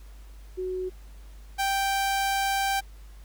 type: tone pair in turn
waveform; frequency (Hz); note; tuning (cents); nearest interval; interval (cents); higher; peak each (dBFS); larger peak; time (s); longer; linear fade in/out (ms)
sine / sawtooth; 370 / 784; F#4 / G5; 0 / 0; octave + minor second; 1300; second; -28 / -20; second; 0.57-0.9 / 1.58-2.81; second; 20
effects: added 50 Hz sine -43 dBFS peak until 3.24 s + pink hiss -58 dBFS RMS until 3.24 s